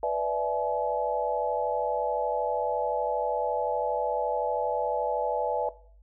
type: chord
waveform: sine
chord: E dominant seventh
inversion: second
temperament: equal with one note detuned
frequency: 493.9 / 587.3 / 659.3 / 851 Hz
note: B4 / D5 / E5 / G#5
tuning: 0 / 0 / 0 / +42 cents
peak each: -30 dBFS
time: 0.03-5.69 s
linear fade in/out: 2 ms
effects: noise-tail reverb RT60 0.5 s tail -17 dB re dry + added 50 Hz sine -52 dBFS peak until 6.02 s